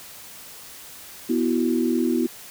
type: chord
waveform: sine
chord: B suspended fourth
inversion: none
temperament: equal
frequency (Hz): 246.9 / 329.6 / 370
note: B3 / E4 / F#4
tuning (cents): 0 / 0 / 0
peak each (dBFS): -22 / -23 / -26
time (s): 1.29-2.27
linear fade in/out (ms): 10
effects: white hiss -42 dBFS RMS until 2.5 s